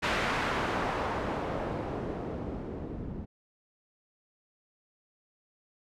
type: noise with low-pass filter sweep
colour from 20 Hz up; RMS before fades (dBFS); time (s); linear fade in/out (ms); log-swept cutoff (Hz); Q
white; -33; 0.02-3.26; 20; 2100 to 220; 0.8
effects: none